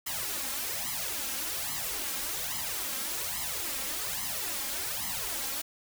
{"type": "noise with flanger", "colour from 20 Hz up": "white", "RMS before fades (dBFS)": -34, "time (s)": [0.06, 5.62], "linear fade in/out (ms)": 10, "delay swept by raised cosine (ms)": [0.97, 3.77], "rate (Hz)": 1.2, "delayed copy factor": 0.95, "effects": []}